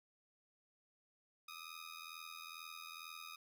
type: ring-modulated tone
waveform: 15% pulse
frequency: 1244.5 Hz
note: D#6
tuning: in tune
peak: -40 dBFS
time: 1.48-3.36 s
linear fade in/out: 5 ms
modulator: 41.1 Hz
effects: none